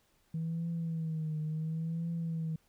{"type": "tone with vibrato", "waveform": "sine", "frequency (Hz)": 160.9, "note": "E3", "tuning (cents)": -42, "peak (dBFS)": -31, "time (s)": [0.34, 2.56], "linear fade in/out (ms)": 5, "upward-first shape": "triangle", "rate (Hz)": 0.71, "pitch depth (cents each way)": 82, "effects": ["tanh soft clip ceiling -29 dBFS", "pink hiss -71 dBFS RMS until 2.68 s"]}